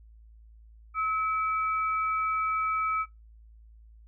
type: tone pair together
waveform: sine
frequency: 1291 / 2302 Hz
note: E6 / D7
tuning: -37 / -35 cents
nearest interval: minor seventh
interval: 1002 cents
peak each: -26 / -35 dBFS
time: 0.94-3.06 s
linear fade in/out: 50 ms
effects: noise-tail reverb RT60 0.2 s tail -19 dB re dry + added 55 Hz sine -50 dBFS peak until 4.07 s